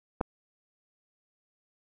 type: clicks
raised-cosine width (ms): 1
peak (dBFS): -25 / -13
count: 2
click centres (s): 0.208 / 0.212
effects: none